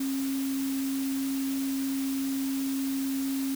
sine tone in noise, 270.3 Hz, C#4, 44 cents flat, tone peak -27 dBFS, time 0-3.55 s, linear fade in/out 5 ms, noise white, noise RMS -40 dBFS, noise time 0-3.55 s, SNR +10 dB, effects none

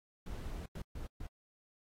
brown noise bursts at uneven times, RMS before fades -42 dBFS, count 4, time 0.26-0.66 / 0.75-0.82 / 0.95-1.07 / 1.2-1.27 s, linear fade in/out 5 ms, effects AAC 48 kbps

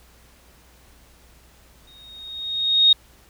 sine tone with exponential growth, 3729 Hz, A#7, in tune, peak -9 dBFS, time 1.87-2.93 s, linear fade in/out 5 ms, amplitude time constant 230 ms, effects added 60 Hz sine -54 dBFS peak until 3.29 s + pink hiss -54 dBFS RMS until 3.29 s

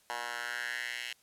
10% pulse tone with high-pass filter sweep, 120.1 Hz, B2, 48 cents flat, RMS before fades -38 dBFS, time 0.1-1.13 s, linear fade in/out 0 ms, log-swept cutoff 1000 to 2500 Hz, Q 3.5, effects white hiss -66 dBFS RMS until 1.22 s + low-pass 12000 Hz 12 dB/octave

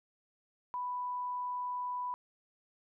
sine tone, 990 Hz, B5, 4 cents sharp, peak -34 dBFS, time 0.74-2.14 s, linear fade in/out 0 ms, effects none

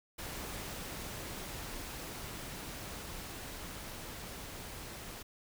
pink noise with level ramp, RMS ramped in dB -42 to -46 dBFS, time 0.18-5.23 s, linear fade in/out 10 ms, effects none

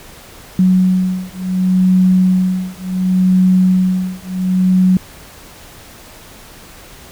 sine beating tone pair, 184.6 / 185.29 Hz, F#3 / F#3, -4 / +3 cents, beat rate 0.69 Hz, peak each -13 / -13 dBFS, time 0.59-4.97 s, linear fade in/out 2 ms, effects pink hiss -38 dBFS RMS until 7.11 s

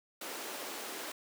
pink high-pass noise, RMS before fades -42 dBFS, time 0.21-1.12 s, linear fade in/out 5 ms, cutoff 290 Hz, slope 24 dB/octave, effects none

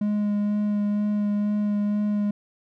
triangle tone with vibrato, 207.3 Hz, G#3, 3 cents flat, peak -19 dBFS, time 0.01-2.31 s, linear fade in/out 5 ms, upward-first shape sine, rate 2.1 Hz, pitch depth 12 cents each way, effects none

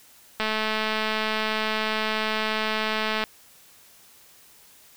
click train, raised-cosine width 0.3 ms, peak -10 dBFS, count 617, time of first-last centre 0.4-3.239 s, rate 217 Hz, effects white hiss -53 dBFS RMS until 4.96 s

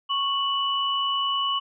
sine tone pair together, 1105.2 / 2960 Hz, C#6 / F#7, -6 / 0 cents, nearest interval octave + perfect fourth, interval 1706 cents, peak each -25 dBFS, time 0.09-1.6 s, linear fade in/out 20 ms, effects none

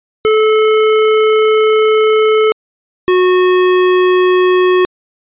square tone pair in turn, 433.8 / 365.9 Hz, A4 / F#4, -25 / -19 cents, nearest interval minor third, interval 294 cents, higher first, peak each -8 dBFS, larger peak neither, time 0.25-2.52 / 3.08-4.85 s, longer first, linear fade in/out 0 ms, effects resampled to 8000 Hz

